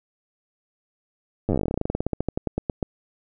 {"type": "slowing click train", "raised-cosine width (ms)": 2, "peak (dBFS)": -10, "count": 30, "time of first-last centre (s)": [1.49, 2.828], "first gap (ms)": 9, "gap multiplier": 1.1, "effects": []}